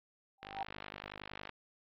sine tone with exponential growth, 784 Hz, G5, in tune, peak -33 dBFS, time 0.38-0.63 s, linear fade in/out 2 ms, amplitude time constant 53 ms
click train, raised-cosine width 0.3 ms, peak -27 dBFS, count 55, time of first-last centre 0.43-1.493 s, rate 50.8 Hz
effects low-pass 4000 Hz 12 dB/octave + AAC 32 kbps

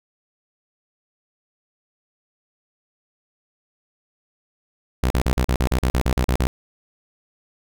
sawtooth tone bursts, 63.1 Hz, B1, 38 cents sharp, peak -13 dBFS, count 13, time 5.03-6.47 s, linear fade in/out 0 ms, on 72 ms, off 42 ms, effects none

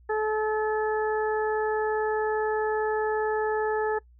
harmonic tone, 431.2 Hz, A4, 35 cents flat, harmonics 1 / 2 / 3 / 4, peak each -25 / -30 / -37 / -33 dBFS, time 0.09-3.99 s, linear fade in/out 10 ms, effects noise-tail reverb RT60 0.1 s tail -22 dB re dry + added 60 Hz sine -52 dBFS peak until 4.19 s

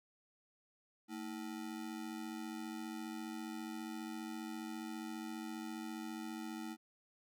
square ring-modulated tone, 271.9 Hz, C#4, 33 cents flat, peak -40 dBFS, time 1.08-6.77 s, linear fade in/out 50 ms, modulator 47.4 Hz, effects none

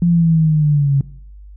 sine linear sweep, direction down, 174.61 to 136.3 Hz, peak -10 dBFS, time 0.02-1.01 s, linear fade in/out 2 ms, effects noise-tail reverb RT60 0.6 s tail -18 dB re dry + added 50 Hz sine -35 dBFS peak until 1.56 s

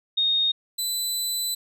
sine / 20% pulse tone pair in turn, 3707 / 4000 Hz, A#7 / B7, -10 / +21 cents, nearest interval minor second, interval 131 cents, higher second, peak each -19 dBFS, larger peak neither, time 0.17-0.52 / 0.78-1.55 s, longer second, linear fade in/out 10 ms, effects none

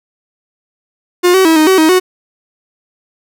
45% pulse tone with pitch steps, 356.4 / 379 / 323.5 / 310.7 / 378.9 / 315.9 / 368.7 Hz, F4 / F#4 / E4 / D#4 / F#4 / D#4 / F#4, +35 / +42 / -32 / -2 / +41 / +26 / -6 cents, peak -6 dBFS, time 1.23-2 s, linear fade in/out 20 ms, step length 110 ms, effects none

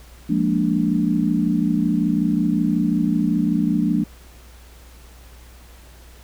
sine chord, Bb dominant seventh, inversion second, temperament equal, 174.61 / 207.7 / 233.1 / 293.7 Hz, F3 / Ab3 / Bb3 / D4, 0 / 0 / 0 / 0 cents, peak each -22 dBFS, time 0.29-4.04 s, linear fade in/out 10 ms, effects added 60 Hz sine -43 dBFS peak until 6.23 s + pink hiss -49 dBFS RMS until 6.23 s

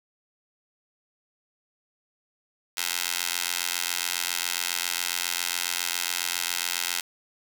15% pulse tone with high-pass filter, 87.31 Hz, F2, in tune, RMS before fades -29 dBFS, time 2.77-7.01 s, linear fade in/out 5 ms, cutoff 2600 Hz, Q 0.58, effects none

